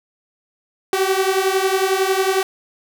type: beating tone pair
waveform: sawtooth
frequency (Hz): 376.9 / 387.9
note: F#4 / G4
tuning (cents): +32 / -18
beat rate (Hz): 11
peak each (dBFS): -15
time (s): 0.93-2.43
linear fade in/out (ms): 2
effects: none